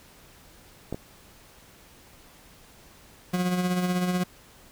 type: clicks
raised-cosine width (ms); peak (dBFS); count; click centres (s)
2; -17 / -20; 2; 0.926 / 0.945
type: tone with tremolo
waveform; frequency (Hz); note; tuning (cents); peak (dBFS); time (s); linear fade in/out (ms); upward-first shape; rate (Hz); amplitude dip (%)
40% pulse; 180.4; F#3; -44; -21; 3.33-4.24; 10; sine; 16; 45
effects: pink hiss -53 dBFS RMS until 4.71 s